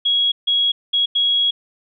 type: tone bursts at uneven times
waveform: sine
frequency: 3319 Hz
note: G#7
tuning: 2 cents flat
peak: -14 dBFS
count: 4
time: 0.05-0.32 / 0.47-0.72 / 0.93-1.06 / 1.15-1.51 s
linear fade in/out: 10 ms
effects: none